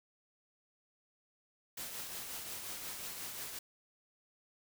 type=noise with tremolo; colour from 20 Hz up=white; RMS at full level=-42 dBFS; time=1.77-3.59 s; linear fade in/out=5 ms; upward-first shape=triangle; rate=5.6 Hz; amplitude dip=40%; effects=none